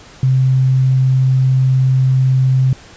sine tone, 130.81 Hz, C3, in tune, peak -9 dBFS, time 0.23-2.73 s, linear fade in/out 2 ms, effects pink hiss -40 dBFS RMS until 2.96 s + resampled to 16000 Hz

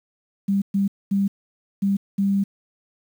sine tone bursts at uneven times, 197.8 Hz, G3, 16 cents sharp, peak -17 dBFS, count 5, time 0.48-0.62 / 0.74-0.88 / 1.11-1.28 / 1.82-1.97 / 2.18-2.44 s, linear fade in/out 10 ms, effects 8-bit

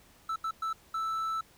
triangle tone bursts at uneven times, 1318.5 Hz, E6, in tune, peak -28 dBFS, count 4, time 0.29-0.36 / 0.44-0.51 / 0.62-0.73 / 0.94-1.41 s, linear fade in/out 5 ms, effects pink hiss -60 dBFS RMS until 1.57 s

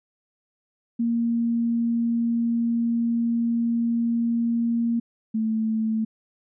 sine tone pair in turn, 233.1 / 220.7 Hz, A#3 / A3, 0 / +5 cents, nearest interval minor second, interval 95 cents, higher first, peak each -20 / -21 dBFS, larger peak first, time 0.99-5 / 5.34-6.05 s, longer first, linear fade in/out 10 ms, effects none

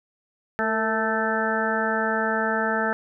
harmonic tone with a mistuned harmonic, 220 Hz, A3, in tune, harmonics 1 / 2 / 3 / 4 / 6 / 7 / 8, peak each -29 / -29 / -29 / -29 / -29 / -29 / -29 dBFS, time 0.59-2.93 s, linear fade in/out 0 ms, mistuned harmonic 2, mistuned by +40 cents, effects none

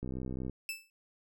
click train, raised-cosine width 3 ms, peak -26 dBFS, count 31, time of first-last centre 0.03-0.497 s, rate 64.3 Hz
sawtooth tone with exponential decay, 2637 Hz, E7, in tune, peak -29 dBFS, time 0.69-0.9 s, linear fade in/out 1 ms, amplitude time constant 44 ms
effects none

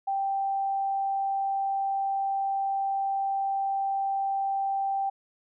sine tone, 784 Hz, G5, in tune, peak -25 dBFS, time 0.07-5.1 s, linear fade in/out 10 ms, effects none

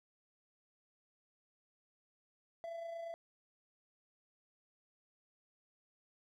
triangle tone with amplitude modulation, 670 Hz, E5, 28 cents sharp, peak -38 dBFS, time 2.64-3.14 s, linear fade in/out 0 ms, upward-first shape sine, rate 28.5 Hz, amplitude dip 40%, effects none

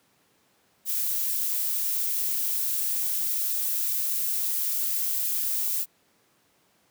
violet noise, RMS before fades -27 dBFS, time 0.85-5.86 s, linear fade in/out 50 ms, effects pink hiss -65 dBFS RMS until 6.9 s + high-pass 150 Hz 12 dB/octave

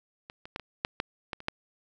clicks, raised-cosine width 0.3 ms, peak -26 / -27 / -17 / -25 / -10 / -12 / -17 / -28 / -12 dBFS, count 9, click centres 0.299 / 0.455 / 0.561 / 0.597 / 0.849 / 1.001 / 1.332 / 1.404 / 1.484 s, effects none

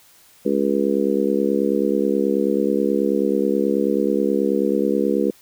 harmonic tone, 69.3 Hz, C#2, in tune, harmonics 3 / 4 / 5 / 6 / 7, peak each -23 / -23 / -23 / -23 / -23 dBFS, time 0.45-5.31 s, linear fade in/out 10 ms, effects white hiss -52 dBFS RMS until 5.41 s

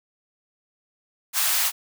white high-pass noise, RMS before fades -22 dBFS, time 1.33-1.72 s, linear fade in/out 50 ms, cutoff 760 Hz, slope 24 dB/octave, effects none

